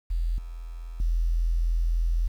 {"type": "tone with level steps", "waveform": "sine", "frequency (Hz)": 41.84, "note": "E1", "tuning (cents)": 27, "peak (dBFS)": [-23, -34, -21], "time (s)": [0.1, 2.28], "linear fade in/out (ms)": 10, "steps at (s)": [0.38, 1], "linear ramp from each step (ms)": 2, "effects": ["9-bit"]}